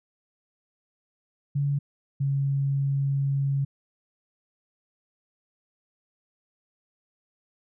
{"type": "tone pair in turn", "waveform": "sine", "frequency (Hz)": [141.8, 138.48], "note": ["C#3", "C#3"], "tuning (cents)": [40, -1], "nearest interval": "unison", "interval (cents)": 41, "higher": "first", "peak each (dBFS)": -22, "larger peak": "neither", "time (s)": [[1.55, 1.79], [2.2, 3.65]], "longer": "second", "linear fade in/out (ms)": 10, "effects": []}